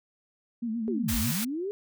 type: tone with vibrato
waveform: sine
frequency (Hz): 227.2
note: A#3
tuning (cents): -44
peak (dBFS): -28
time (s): 0.62-1.32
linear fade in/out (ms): 10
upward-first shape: sine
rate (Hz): 8.1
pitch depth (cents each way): 81
type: linear two-way sweep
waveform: sine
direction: down then up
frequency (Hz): 419.4 to 38.89 to 419.4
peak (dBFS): -29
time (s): 0.88-1.71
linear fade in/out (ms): 0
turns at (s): 1.15
type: high-pass noise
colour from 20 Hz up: white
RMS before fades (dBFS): -32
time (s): 1.08-1.45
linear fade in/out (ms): 10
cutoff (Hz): 890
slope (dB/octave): 12
effects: none